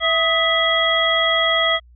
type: harmonic tone with a mistuned harmonic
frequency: 659 Hz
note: E5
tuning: 1 cent flat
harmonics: 1 / 2 / 3 / 5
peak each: -21 / -22 / -20 / -19 dBFS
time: 0-1.8 s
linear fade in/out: 50 ms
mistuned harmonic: 2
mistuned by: -73 cents
effects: added 60 Hz sine -45 dBFS peak until 1.95 s